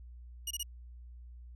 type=tone bursts; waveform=15% pulse; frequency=2887 Hz; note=F#7; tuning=43 cents flat; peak=-27 dBFS; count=3; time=0.47-0.631 s; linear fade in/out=5 ms; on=37 ms; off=25 ms; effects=added 60 Hz sine -47 dBFS peak until 1.55 s